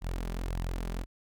sawtooth tone with flanger, 43.35 Hz, F1, 12 cents flat, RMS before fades -34 dBFS, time 0.01-1.06 s, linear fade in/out 50 ms, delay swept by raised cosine 1 to 5.1 ms, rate 1.7 Hz, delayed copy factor +0.5, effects none

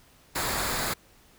pink noise with comb filter, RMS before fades -29 dBFS, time 0.35-0.94 s, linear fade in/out 10 ms, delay 0.34 ms, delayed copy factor -0.5, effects pink hiss -58 dBFS RMS until 1.38 s

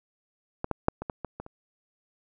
clicks, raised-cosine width 1 ms, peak -15 / -13 / -6 / -20 / -17 / -19 / -22 / -29 dBFS, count 8, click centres 0.644 / 0.713 / 0.884 / 1.02 / 1.098 / 1.247 / 1.4 / 1.464 s, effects none

